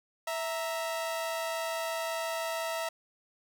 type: tone pair together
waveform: sawtooth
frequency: 656.8 / 932.3 Hz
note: E5 / A#5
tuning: -6 / 0 cents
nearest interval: tritone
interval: 606 cents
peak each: -29 / -34 dBFS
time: 0.27-2.89 s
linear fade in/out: 5 ms
effects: none